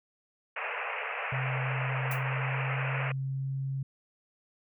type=band-pass noise; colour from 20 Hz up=white; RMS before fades=-35 dBFS; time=0.56-3.12 s; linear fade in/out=5 ms; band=440 to 2700 Hz; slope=96 dB/octave
type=tone with pitch glide; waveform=sine; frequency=130.81 to 135.19 Hz; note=C3 to C#3; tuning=0 to -43 cents; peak=-30 dBFS; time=1.32-3.83 s; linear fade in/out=5 ms; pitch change=+57 cents; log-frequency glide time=1.99-3.54 s
type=noise with exponential decay; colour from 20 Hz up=violet; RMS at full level=-35 dBFS; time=2.11-2.23 s; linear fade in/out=5 ms; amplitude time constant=26 ms
effects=none